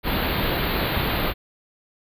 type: band-stop noise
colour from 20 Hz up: pink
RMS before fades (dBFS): -23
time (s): 0.03-1.34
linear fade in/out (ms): 50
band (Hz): 4400 to 12000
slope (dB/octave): 96
effects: resampled to 32000 Hz

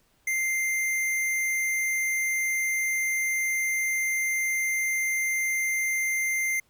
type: tone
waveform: square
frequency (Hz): 2093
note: C7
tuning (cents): 0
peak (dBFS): -25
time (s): 0.27-6.6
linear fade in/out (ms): 5
effects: pink hiss -66 dBFS RMS until 6.69 s

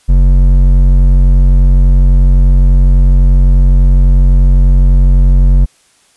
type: tone with hard clipping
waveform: triangle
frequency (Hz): 45.9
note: F#1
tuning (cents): -13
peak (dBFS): -5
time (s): 0.08-5.66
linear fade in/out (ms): 20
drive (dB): 12
effects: white hiss -50 dBFS RMS until 6.16 s + resampled to 24000 Hz

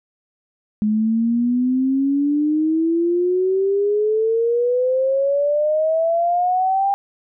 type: exponential sweep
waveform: sine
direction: up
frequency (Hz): 210 to 801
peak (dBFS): -15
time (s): 0.82-6.94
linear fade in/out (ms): 0
effects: none

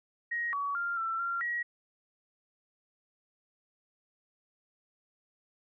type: tone with pitch steps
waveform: sine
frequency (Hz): 1884 / 1131 / 1394 / 1339 / 1380 / 1907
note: A#6 / C#6 / F6 / E6 / F6 / A#6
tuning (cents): +18 / +34 / -4 / +27 / -21 / +39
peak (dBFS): -30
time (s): 0.31-1.63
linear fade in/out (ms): 10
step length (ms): 220
effects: none

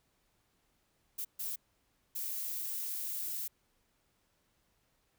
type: noise bursts at uneven times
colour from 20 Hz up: violet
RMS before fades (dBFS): -38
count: 3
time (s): 1.18-1.25 / 1.39-1.56 / 2.15-3.48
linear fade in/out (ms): 10
effects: pink hiss -75 dBFS RMS until 5.18 s

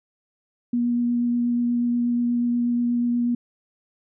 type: tone with vibrato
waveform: sine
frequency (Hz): 240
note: B3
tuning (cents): -49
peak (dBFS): -19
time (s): 0.73-3.35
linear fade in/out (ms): 5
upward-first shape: triangle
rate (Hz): 8.3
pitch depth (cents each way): 12
effects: none

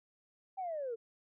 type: linear sweep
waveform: sine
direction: down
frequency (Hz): 784 to 438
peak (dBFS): -35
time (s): 0.57-0.96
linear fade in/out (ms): 20
effects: tanh soft clip ceiling -31 dBFS

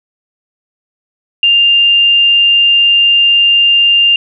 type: tone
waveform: sine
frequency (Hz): 2798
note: F7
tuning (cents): +3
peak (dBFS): -5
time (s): 1.43-4.16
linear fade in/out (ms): 2
effects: none

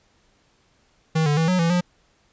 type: tone with pitch steps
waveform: square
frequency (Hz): 159.6 / 147.1 / 162.2 / 183 / 167.1 / 177.9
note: D#3 / D3 / E3 / F#3 / E3 / F3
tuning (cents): +44 / +3 / -28 / -19 / +24 / +32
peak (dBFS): -18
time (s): 1.15-1.81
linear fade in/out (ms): 10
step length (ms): 110
effects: pink hiss -62 dBFS RMS until 2.32 s + resampled to 16000 Hz

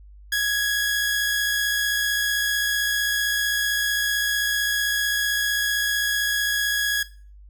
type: tone pair together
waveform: sawtooth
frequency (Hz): 1661.2 / 1716.8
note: G#6 / A6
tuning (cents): 0 / -43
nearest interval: minor second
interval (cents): 57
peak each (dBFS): -17 / -28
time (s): 0.32-7.03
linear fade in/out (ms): 5
effects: noise-tail reverb RT60 0.4 s tail -17 dB re dry + added 50 Hz sine -43 dBFS peak until 7.49 s

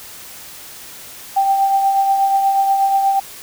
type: tone with tremolo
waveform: sine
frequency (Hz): 784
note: G5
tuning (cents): 0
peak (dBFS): -10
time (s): 1.36-3.2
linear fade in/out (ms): 10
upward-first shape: triangle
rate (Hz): 8.3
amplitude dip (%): 45
effects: white hiss -36 dBFS RMS until 3.42 s

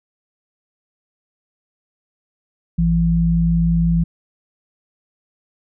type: tone pair together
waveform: sine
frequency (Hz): 55.93 / 167.7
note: A1 / E3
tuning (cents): +29 / +30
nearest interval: octave + perfect fifth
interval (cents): 1901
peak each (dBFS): -19 / -14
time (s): 2.78-4.04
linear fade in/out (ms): 10
effects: none

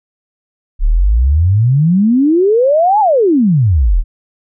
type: exponential two-way sweep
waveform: sine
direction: up then down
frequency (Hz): 33 to 880 to 33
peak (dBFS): -7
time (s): 0.79-4.04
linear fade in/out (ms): 50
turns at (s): 3
effects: none

